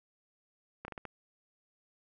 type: slowing click train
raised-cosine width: 0.5 ms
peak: -26 dBFS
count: 5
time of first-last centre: 0.85-1.053 s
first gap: 31 ms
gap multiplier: 1.34
effects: none